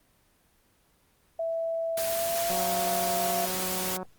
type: tone with pitch glide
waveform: sine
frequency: 659.3 to 690.9 Hz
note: E5 to F5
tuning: 0 to -19 cents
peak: -27 dBFS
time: 1.39-3.46 s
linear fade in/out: 5 ms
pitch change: +81 cents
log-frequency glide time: 1.97-2.66 s
type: noise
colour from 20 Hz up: white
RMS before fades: -32 dBFS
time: 1.97-3.97 s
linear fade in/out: 5 ms
type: click train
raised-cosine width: 1 ms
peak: -23 dBFS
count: 284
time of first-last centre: 2.5-4.03 s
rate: 185 Hz
effects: pink hiss -65 dBFS RMS until 4.18 s + Opus 24 kbps